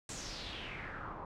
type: noise with low-pass filter sweep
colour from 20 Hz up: pink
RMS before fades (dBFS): -44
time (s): 0.09-1.25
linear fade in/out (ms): 2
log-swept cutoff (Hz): 7800 to 900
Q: 3.9
effects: none